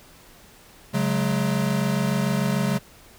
square chord, C# suspended fourth, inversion none, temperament equal with one note detuned, 138.59 / 185 / 211.8 Hz, C#3 / F#3 / G#3, 0 / 0 / +34 cents, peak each -26 dBFS, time 0.93-2.79 s, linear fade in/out 20 ms, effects pink hiss -50 dBFS RMS until 3.18 s

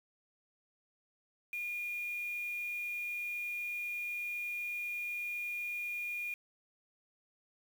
sine tone with quantisation, 2427 Hz, D#7, 44 cents flat, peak -36 dBFS, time 1.53-6.34 s, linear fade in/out 2 ms, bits 8, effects none

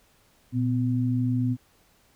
sine tone pair together, 119.13 / 252.2 Hz, A#2 / B3, +38 / +36 cents, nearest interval octave + minor second, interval 1298 cents, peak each -24 / -25 dBFS, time 0.52-1.57 s, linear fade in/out 50 ms, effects pink hiss -62 dBFS RMS until 2.15 s

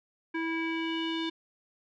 square tone with low-pass filter sweep, 326.9 Hz, E4, 14 cents flat, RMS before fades -32 dBFS, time 0.34-1.3 s, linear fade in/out 10 ms, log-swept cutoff 2000 to 3500 Hz, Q 5, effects none

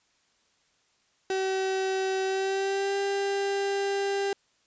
35% pulse tone with pitch glide, 381.4 to 397.1 Hz, G4 to G4, -47 to +22 cents, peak -24 dBFS, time 1.3-4.33 s, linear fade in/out 2 ms, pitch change +69 cents, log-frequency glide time 2.24-2.97 s, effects white hiss -68 dBFS RMS until 4.66 s + resampled to 16000 Hz

